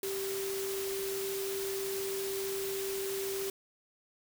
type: tone in noise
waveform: sine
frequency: 390 Hz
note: G4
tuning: 9 cents flat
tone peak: -34 dBFS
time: 0.03-3.5 s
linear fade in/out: 2 ms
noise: white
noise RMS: -40 dBFS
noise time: 0.03-3.5 s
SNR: +3 dB
effects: none